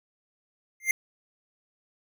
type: tone with exponential growth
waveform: square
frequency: 2099 Hz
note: C7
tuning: 5 cents sharp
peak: -17 dBFS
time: 0.8-0.91 s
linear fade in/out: 2 ms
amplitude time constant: 22 ms
effects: none